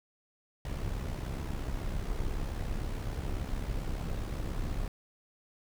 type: noise with amplitude modulation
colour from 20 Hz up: brown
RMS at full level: -32 dBFS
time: 0.65-4.88 s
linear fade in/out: 2 ms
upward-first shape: sine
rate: 67 Hz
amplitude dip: 55%
effects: none